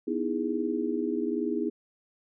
sine chord, E major seventh, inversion second, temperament just, 247.2 / 309 / 329.6 / 412 Hz, B3 / D#4 / E4 / G#4, +2 / -12 / 0 / -14 cents, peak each -32 dBFS, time 0.07-1.7 s, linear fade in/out 10 ms, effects none

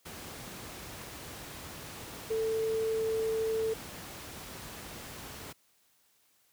sine tone in noise, 444.2 Hz, A4, 16 cents sharp, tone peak -28 dBFS, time 2.3-3.74 s, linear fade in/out 10 ms, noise pink, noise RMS -44 dBFS, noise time 0.05-5.53 s, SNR +13 dB, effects white hiss -69 dBFS RMS until 6.52 s + high-pass 60 Hz 12 dB/octave

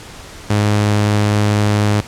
sawtooth tone, 104.3 Hz, G#2, 8 cents sharp, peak -8 dBFS, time 0.5-2.01 s, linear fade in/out 5 ms, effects pink hiss -35 dBFS RMS until 2.07 s + low-pass 9000 Hz 12 dB/octave

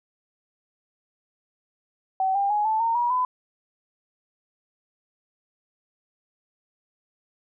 sine tone with pitch steps, 762 / 798 / 835.8 / 875.3 / 916.7 / 960.1 / 1005.5 Hz, G5 / G5 / G#5 / A5 / A#5 / B5 / B5, -49 / +31 / +11 / -9 / -29 / -49 / +31 cents, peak -20 dBFS, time 2.2-3.25 s, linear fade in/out 2 ms, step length 150 ms, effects none

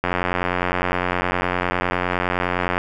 click train, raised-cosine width 0.5 ms, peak -5 dBFS, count 247, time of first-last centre 0.04-2.779 s, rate 89.8 Hz, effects none

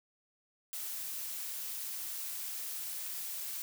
blue noise, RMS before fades -40 dBFS, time 0.73-3.62 s, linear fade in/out 0 ms, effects none

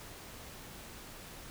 silence, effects pink hiss -49 dBFS RMS until 1.5 s

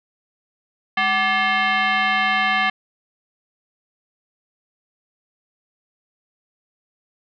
sine tone with frequency modulation, 207.7 Hz, G#3, in tune, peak -16 dBFS, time 0.97-2.7 s, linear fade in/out 5 ms, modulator 964 Hz, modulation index 2.7, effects none

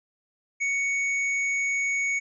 sine tone with hard clipping, 2227 Hz, C#7, 7 cents sharp, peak -25 dBFS, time 0.6-2.2 s, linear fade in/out 20 ms, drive 7 dB, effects resampled to 22050 Hz

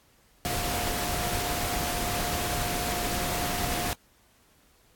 sine tone in noise, 710 Hz, F5, 28 cents sharp, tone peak -34 dBFS, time 0.45-3.93 s, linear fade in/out 0 ms, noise pink, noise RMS -30 dBFS, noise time 0.45-3.93 s, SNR -7 dB, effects pink hiss -62 dBFS RMS until 4.95 s + AAC 64 kbps

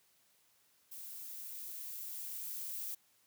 violet noise with level ramp, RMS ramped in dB -48 to -41 dBFS, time 0.91-2.95 s, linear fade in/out 10 ms, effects white hiss -71 dBFS RMS until 3.26 s + high-pass 60 Hz 12 dB/octave

